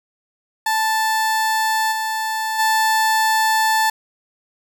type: tone with level steps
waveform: 30% pulse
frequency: 880 Hz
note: A5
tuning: in tune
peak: -14 / -18 / -12 dBFS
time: 0.66-3.9 s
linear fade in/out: 5 ms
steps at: 1.91 / 2.58 s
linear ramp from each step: 20 ms
effects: none